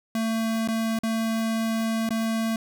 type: tone with dropouts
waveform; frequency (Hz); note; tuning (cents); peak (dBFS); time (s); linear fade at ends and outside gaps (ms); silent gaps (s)
square; 224.4; A3; +34; -24; 0.15-2.56; 2; 0.676-0.685 / 0.989-1.034 / 2.091-2.106
effects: none